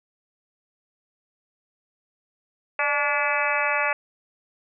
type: harmonic tone with a mistuned harmonic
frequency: 287.9 Hz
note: D4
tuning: 34 cents flat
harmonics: 2 / 3 / 4 / 5 / 6 / 7 / 8 / 9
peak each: -29 / -29 / -29 / -29 / -29 / -29 / -29 / -29 dBFS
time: 2.79-3.93 s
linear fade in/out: 2 ms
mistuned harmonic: 2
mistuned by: +51 cents
effects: none